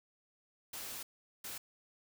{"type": "noise bursts at uneven times", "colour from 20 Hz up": "white", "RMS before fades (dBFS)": -44, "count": 2, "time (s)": [[0.73, 1.03], [1.44, 1.58]], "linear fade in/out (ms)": 5, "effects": []}